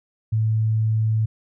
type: tone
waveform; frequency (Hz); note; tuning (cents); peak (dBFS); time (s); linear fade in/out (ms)
sine; 110; A2; 0; -17; 0.32-1.26; 10
effects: none